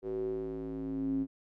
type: tone with band-pass filter sweep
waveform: square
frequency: 54.2 Hz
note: A1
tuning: 25 cents flat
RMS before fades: -35 dBFS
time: 0.02-1.27 s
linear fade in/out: 50 ms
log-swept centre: 410 to 260 Hz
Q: 8.9
effects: none